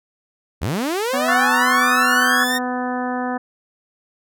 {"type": "linear sweep", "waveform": "sawtooth", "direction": "up", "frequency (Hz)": [58.27, 1852], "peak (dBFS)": -16, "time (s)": [0.61, 2.59], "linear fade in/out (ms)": 20}
{"type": "harmonic tone", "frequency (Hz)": 250, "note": "B3", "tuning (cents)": 21, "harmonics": [1, 2, 3, 4, 5, 6, 7], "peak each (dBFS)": [-24, -29, -26, -31, -33, -34, -33], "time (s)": [1.13, 3.38], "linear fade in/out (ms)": 10}
{"type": "chord", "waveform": "sine", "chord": "F# minor seventh", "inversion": "second", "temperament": "equal", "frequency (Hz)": [1108.7, 1318.5, 1480, 1760], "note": ["C#6", "E6", "F#6", "A6"], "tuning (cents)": [0, 0, 0, 0], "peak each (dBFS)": [-22, -24, -21, -20], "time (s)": [1.28, 2.44], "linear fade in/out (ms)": 5}
{"effects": []}